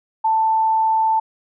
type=tone; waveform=sine; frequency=885 Hz; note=A5; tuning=10 cents sharp; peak=-14 dBFS; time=0.24-1.2 s; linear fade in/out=10 ms; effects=none